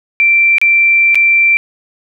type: tone with dropouts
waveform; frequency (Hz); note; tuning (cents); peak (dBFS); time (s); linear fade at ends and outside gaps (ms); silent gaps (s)
sine; 2350; D7; +1; -6; 0.2-1.57; 0; 0.583-0.615 / 1.146-1.155
effects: none